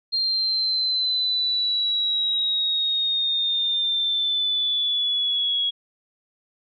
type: exponential sweep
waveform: sine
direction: down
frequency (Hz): 4200 to 3322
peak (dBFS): -20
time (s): 0.12-5.71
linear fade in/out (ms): 20
effects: none